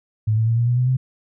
sine tone with pitch steps, 108.3 / 111.54 / 114.87 / 118.31 / 121.84 / 125.49 / 129.24 Hz, A2 / A2 / A#2 / A#2 / B2 / B2 / C3, -27 / +24 / -25 / +26 / -23 / +28 / -21 cents, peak -15 dBFS, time 0.27-0.97 s, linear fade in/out 10 ms, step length 100 ms, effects none

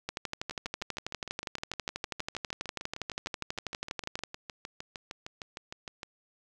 two click trains, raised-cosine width 0.2 ms, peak -16 / -22 dBFS, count 52 / 37, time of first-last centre 0.09-4.236 / 0.51-6.031 s, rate 12.3 / 6.52 Hz, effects none

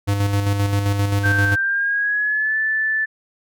square tone with tremolo, 100.6 Hz, G2, 45 cents sharp, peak -16 dBFS, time 0.07-1.56 s, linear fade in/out 20 ms, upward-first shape square, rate 7.6 Hz, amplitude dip 40%
sine tone with pitch glide, 1562 to 1753.3 Hz, G6 to A6, -7 to -7 cents, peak -17 dBFS, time 1.23-3.06 s, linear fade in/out 20 ms, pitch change +200 cents, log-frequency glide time 1.52-2.57 s
effects none

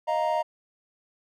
triangle chord, Eb suspended second, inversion none, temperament just, 622.3 / 700 / 933.4 Hz, Eb5 / F5 / Bb5, 0 / +4 / +2 cents, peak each -25 / -27 / -25 dBFS, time 0.07-0.43 s, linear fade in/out 20 ms, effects none

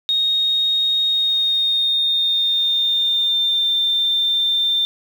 sine tone with pitch glide, 3729 to 3583 Hz, A#7 to A7, 0 to +31 cents, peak -15 dBFS, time 0.09-4.85 s, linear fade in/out 0 ms, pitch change -69 cents, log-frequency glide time 1.06-3.7 s, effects 7-bit

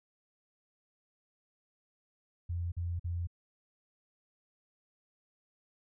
sine tone bursts, 86.4 Hz, F2, 18 cents flat, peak -32 dBFS, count 3, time 2.49-3.272 s, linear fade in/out 10 ms, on 230 ms, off 46 ms, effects none

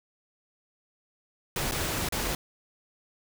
pink noise with dropouts, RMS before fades -30 dBFS, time 1.56-2.35 s, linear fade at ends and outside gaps 2 ms, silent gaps 1.712-1.72 / 2.088-2.123 s, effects none

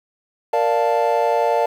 triangle chord, Bb major seventh, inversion none, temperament equal, 466.2 / 587.3 / 698.5 / 880 Hz, Bb4 / D5 / F5 / A5, 0 / 0 / 0 / 0 cents, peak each -19 dBFS, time 0.53-1.66 s, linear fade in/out 5 ms, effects 8-bit

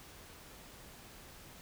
silence, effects pink hiss -54 dBFS RMS until 1.61 s

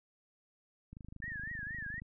click train, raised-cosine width 5 ms, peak -36 dBFS, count 29, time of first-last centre 0.93-2.019 s, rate 25.7 Hz
sine tone with vibrato, 1760 Hz, A6, in tune, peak -39 dBFS, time 1.22-2 s, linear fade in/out 5 ms, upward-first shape triangle, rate 4.2 Hz, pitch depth 160 cents each way
effects none

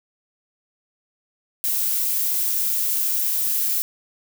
violet noise, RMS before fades -22 dBFS, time 1.64-3.82 s, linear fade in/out 0 ms, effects none

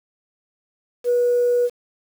sine tone, 485.8 Hz, B4, 29 cents flat, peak -14 dBFS, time 1.04-1.7 s, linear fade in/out 50 ms, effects tanh soft clip ceiling -11 dBFS + 7-bit

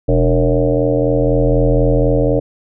sine tone with frequency modulation, 293.7 Hz, D4, in tune, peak -10 dBFS, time 0.08-2.4 s, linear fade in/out 10 ms, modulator 84 Hz, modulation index 3.6, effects none

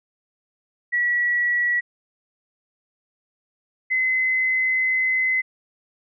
sine tone pair in turn, 1934 / 2042 Hz, B6 / C7, -37 / -43 cents, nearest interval minor second, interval 94 cents, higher second, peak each -18 dBFS, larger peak neither, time 0.92-1.81 / 3.9-5.42 s, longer second, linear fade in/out 20 ms, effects none

